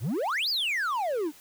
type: exponential two-way sweep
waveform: triangle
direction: up then down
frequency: 92.5 to 5130 to 278.3 Hz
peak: -24 dBFS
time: 0-1.32 s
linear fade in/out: 50 ms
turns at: 0.49 s
effects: white hiss -53 dBFS RMS until 1.4 s